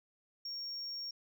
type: tone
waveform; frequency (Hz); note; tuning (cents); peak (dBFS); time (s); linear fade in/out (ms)
sine; 5540; F8; -15; -37; 0.45-1.11; 5
effects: tanh soft clip ceiling -37 dBFS